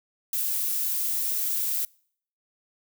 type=noise; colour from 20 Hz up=violet; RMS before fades=-27 dBFS; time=0.33-1.85 s; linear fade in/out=2 ms; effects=noise-tail reverb RT60 0.6 s tail -26 dB re dry